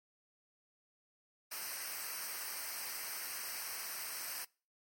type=noise with comb filter; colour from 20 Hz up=white; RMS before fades=-42 dBFS; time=1.51-4.45 s; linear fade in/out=10 ms; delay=0.28 ms; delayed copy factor=-0.8; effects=noise-tail reverb RT60 0.4 s tail -26 dB re dry + MP3 64 kbps